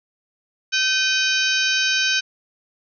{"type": "harmonic tone with a mistuned harmonic", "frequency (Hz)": 770, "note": "G5", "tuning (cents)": -31, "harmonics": [2, 3, 4, 5, 6, 7, 8], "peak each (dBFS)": [-22, -24, -25, -26, -27, -27, -28], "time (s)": [0.72, 2.21], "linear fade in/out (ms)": 20, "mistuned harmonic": 3, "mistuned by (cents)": 120, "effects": []}